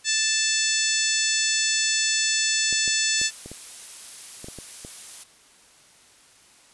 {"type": "harmonic tone", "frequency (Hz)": 880, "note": "A5", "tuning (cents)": 0, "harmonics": [2, 3, 4, 5, 6, 7, 8, 9], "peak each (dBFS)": [-29, -29, -29, -29, -29, -29, -29, -29], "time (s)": [0.04, 3.31], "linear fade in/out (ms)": 50}
{"type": "clicks", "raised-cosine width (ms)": 2, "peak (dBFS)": -25, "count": 9, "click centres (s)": [2.727, 2.878, 3.215, 3.46, 3.516, 4.444, 4.485, 4.587, 4.849]}
{"type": "noise", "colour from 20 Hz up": "blue", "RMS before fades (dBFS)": -38, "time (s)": [3.17, 5.24], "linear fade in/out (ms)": 10}
{"effects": ["white hiss -54 dBFS RMS until 6.73 s", "resampled to 24000 Hz"]}